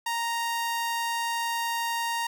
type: tone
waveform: sawtooth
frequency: 931 Hz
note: A#5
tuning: 2 cents flat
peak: -23 dBFS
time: 0.06-2.27 s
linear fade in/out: 5 ms
effects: none